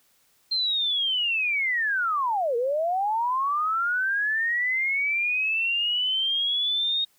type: linear two-way sweep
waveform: sine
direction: down then up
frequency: 4186 to 456.9 to 3737 Hz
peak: -22 dBFS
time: 0.51-7.05 s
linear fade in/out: 10 ms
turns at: 2.56 s
effects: white hiss -64 dBFS RMS until 7.18 s